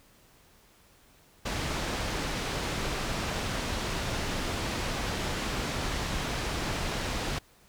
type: low-pass noise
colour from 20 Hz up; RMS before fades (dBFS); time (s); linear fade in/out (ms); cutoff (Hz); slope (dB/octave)
pink; -32; 1.45-7.39; 10; 6000; 12
effects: pink hiss -60 dBFS RMS until 7.68 s